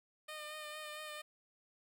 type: tone with vibrato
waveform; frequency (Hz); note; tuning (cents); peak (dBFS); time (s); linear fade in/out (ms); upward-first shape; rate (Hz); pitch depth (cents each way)
10% pulse; 608; D#5; -40; -36; 0.28-1.22; 10; sine; 4.4; 23
effects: none